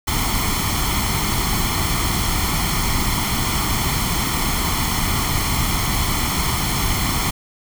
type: noise with comb filter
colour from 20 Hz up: pink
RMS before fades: -20 dBFS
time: 0.07-7.31 s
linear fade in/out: 10 ms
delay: 0.93 ms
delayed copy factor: +0.7
effects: none